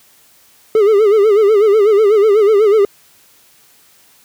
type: tone with vibrato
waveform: triangle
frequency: 419.2 Hz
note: G#4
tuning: 16 cents sharp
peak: -5 dBFS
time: 0.75-2.85 s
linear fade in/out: 2 ms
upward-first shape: sine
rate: 8.1 Hz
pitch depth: 110 cents each way
effects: white hiss -49 dBFS RMS until 4.24 s + high-pass 60 Hz 12 dB/octave